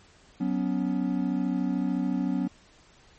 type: chord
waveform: triangle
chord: F# suspended fourth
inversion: none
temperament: equal with one note detuned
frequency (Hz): 185 / 246.9 / 280.6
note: F#3 / B3 / C#4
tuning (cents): 0 / 0 / +21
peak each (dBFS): -27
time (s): 0.4-2.48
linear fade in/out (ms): 10
effects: pink hiss -57 dBFS RMS until 3.18 s + MP3 32 kbps